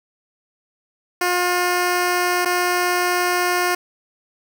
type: tone with dropouts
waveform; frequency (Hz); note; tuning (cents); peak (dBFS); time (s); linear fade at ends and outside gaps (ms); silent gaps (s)
10% pulse; 356.8; F4; +37; -9; 1.21-3.75; 5; 2.45-2.456
effects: none